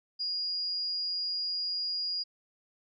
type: tone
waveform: sine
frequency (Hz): 4861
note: D#8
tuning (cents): -41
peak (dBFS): -30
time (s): 0.19-2.24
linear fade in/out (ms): 20
effects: none